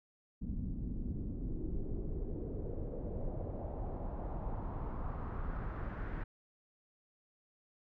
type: noise with low-pass filter sweep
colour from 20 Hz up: brown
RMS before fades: -39 dBFS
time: 0.41-6.24 s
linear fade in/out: 10 ms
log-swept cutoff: 210 to 1700 Hz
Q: 2.5
effects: none